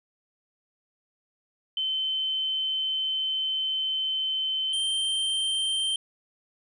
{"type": "tone pair in turn", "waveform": ["sine", "square"], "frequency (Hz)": [3073, 3136], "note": ["G7", "G7"], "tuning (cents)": [-35, 0], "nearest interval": "unison", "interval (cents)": 35, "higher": "second", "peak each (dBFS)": -25, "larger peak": "neither", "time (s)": [[1.77, 4.73], [4.73, 5.96]], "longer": "first", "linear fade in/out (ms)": 2, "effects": ["resampled to 24000 Hz", "11-bit"]}